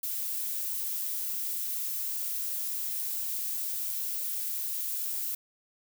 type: noise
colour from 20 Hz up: violet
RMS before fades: -33 dBFS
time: 0.03-5.35 s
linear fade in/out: 5 ms
effects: none